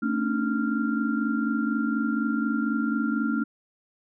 sine tone cluster, 223.8 / 274.1 / 298.2 / 1389 Hz, A3 / C#4 / D4 / F6, +30 / -19 / +27 / -10 cents, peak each -26 / -29 / -29 / -32 dBFS, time 0.02-3.44 s, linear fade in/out 10 ms, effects none

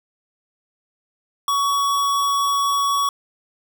square tone, 1124 Hz, C#6, 24 cents sharp, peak -18 dBFS, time 1.48-3.09 s, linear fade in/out 2 ms, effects none

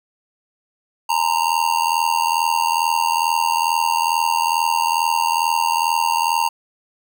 square tone with amplitude modulation, 925 Hz, A#5, 14 cents flat, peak -13 dBFS, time 1.09-6.49 s, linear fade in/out 10 ms, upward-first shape sine, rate 82.3 Hz, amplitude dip 90%, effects none

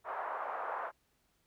pink band-pass noise, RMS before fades -39 dBFS, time 0.04-0.92 s, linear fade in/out 50 ms, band 670 to 1300 Hz, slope 24 dB/octave, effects pink hiss -75 dBFS RMS until 1.46 s

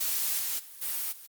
blue noise with level steps, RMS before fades -29 / -31 / -47 / -32 / -47 dBFS, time 0-1.27 s, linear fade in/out 10 ms, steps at 0.38 / 0.58 / 0.81 / 1.11 s, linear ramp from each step 20 ms, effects Opus 48 kbps

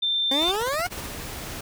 sine tone, 3574 Hz, A7, 26 cents sharp, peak -21 dBFS, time 0.02-0.52 s, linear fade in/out 10 ms
20% pulse exponential sweep, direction up, 261.6 to 740 Hz, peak -19 dBFS, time 0.31-0.87 s, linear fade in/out 5 ms
pink noise with tremolo, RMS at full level -36 dBFS, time 0.41-1.07 s, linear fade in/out 10 ms, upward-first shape sine, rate 16 Hz, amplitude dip 90%
pink noise, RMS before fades -35 dBFS, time 0.92-1.61 s, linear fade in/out 5 ms
effects none

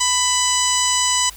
harmonic tone, 995 Hz, B5, 13 cents sharp, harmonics 1 / 2 / 3 / 4 / 5 / 6 / 7 / 8, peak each -22 / -27 / -23 / -27 / -27 / -24 / -26 / -21 dBFS, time 0-1.3 s, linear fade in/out 10 ms, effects added 50 Hz sine -42 dBFS peak until 1.36 s + white hiss -42 dBFS RMS until 1.36 s

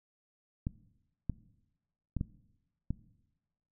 clicks, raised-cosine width 5 ms, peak -20 dBFS, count 5, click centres 0.669 / 1.297 / 2.167 / 2.211 / 2.906 s, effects noise-tail reverb RT60 1.0 s tail -19 dB re dry

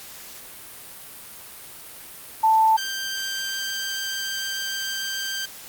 sine / 15% pulse tone pair in turn, 883 / 1573.3 Hz, A5 / G6, +6 / +6 cents, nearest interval minor seventh, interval 1000 cents, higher second, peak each -14 / -20 dBFS, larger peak first, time 2.43-2.77 / 2.77-5.46 s, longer second, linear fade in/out 10 ms, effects white hiss -41 dBFS RMS until 5.68 s + Opus 48 kbps

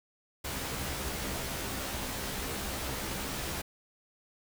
pink noise with comb filter, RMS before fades -36 dBFS, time 0.44-3.62 s, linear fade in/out 10 ms, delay 15 ms, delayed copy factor +0.7, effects none

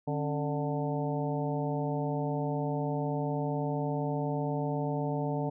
harmonic tone with a mistuned harmonic, 147.9 Hz, D3, 13 cents sharp, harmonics 1 / 2 / 3 / 4 / 5 / 6, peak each -32 / -35 / -37 / -38 / -39 / -40 dBFS, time 0.07-5.5 s, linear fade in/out 10 ms, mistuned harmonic 2, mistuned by -120 cents, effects none

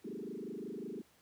sine tone with frequency modulation, 311.6 Hz, D#4, 3 cents sharp, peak -40 dBFS, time 0.04-1.02 s, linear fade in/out 10 ms, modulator 25.5 Hz, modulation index 4.6, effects pink hiss -67 dBFS RMS until 1.21 s + high-pass 100 Hz 12 dB/octave

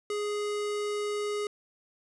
square tone, 415.3 Hz, G#4, in tune, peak -30 dBFS, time 0.1-1.47 s, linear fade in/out 2 ms, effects resampled to 24000 Hz

